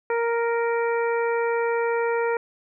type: harmonic tone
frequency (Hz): 466.2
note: A#4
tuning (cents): 0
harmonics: 1 / 2 / 3 / 4 / 5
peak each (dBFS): -22 / -28 / -32 / -34 / -36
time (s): 0.1-2.37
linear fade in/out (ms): 2
effects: none